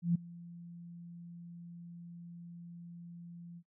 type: tone with ADSR envelope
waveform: sine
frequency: 171.6 Hz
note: F3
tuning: 30 cents flat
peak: -24 dBFS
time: 0.02-3.63 s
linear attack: 130 ms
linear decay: 9 ms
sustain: -22 dB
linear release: 57 ms
effects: noise-tail reverb RT60 0.1 s tail -25 dB re dry